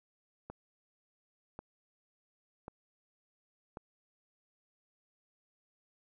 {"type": "click train", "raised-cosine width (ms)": 1, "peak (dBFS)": -29, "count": 4, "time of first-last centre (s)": [0.5, 3.772], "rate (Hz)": 0.917, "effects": []}